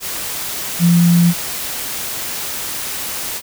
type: tone in noise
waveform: sine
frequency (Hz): 172.3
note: F3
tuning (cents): -23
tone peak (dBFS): -8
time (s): 0.79-1.34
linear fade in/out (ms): 50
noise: white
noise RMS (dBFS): -24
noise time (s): 0-3.42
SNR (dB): +13
effects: none